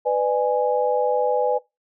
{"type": "chord", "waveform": "sine", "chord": "G# diminished", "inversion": "first", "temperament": "just", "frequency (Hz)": [498.4, 598, 830.6], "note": ["B4", "D5", "G#5"], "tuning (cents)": [16, 31, 0], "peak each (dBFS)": [-20, -24, -23], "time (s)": [0.05, 1.59], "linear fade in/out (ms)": 20, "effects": ["noise-tail reverb RT60 0.2 s tail -20 dB re dry"]}